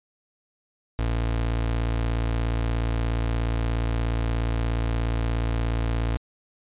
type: tone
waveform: 30% pulse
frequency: 56.9 Hz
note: A#1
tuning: 41 cents flat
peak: -20 dBFS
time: 0.99-6.17 s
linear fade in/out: 0 ms
effects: resampled to 8000 Hz